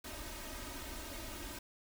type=noise with comb filter; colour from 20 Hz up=pink; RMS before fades=-45 dBFS; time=0.04-1.59 s; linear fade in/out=5 ms; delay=3.2 ms; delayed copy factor=+0.95; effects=none